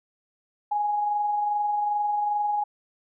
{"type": "tone with amplitude modulation", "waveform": "sine", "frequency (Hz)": 830.6, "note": "G#5", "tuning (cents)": 0, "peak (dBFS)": -21, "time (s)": [0.71, 2.64], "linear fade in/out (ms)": 10, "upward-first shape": "sine", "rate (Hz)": 22.5, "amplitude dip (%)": 30, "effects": []}